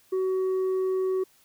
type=tone with tanh clipping; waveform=sine; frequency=375.9 Hz; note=F#4; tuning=27 cents sharp; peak=-24 dBFS; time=0.12-1.24 s; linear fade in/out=10 ms; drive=3 dB; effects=white hiss -61 dBFS RMS until 1.44 s